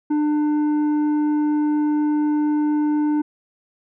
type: tone with tanh clipping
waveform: sine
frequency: 299.3 Hz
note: D4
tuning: 33 cents sharp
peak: -18 dBFS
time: 0.1-3.22 s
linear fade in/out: 10 ms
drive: 7 dB
effects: none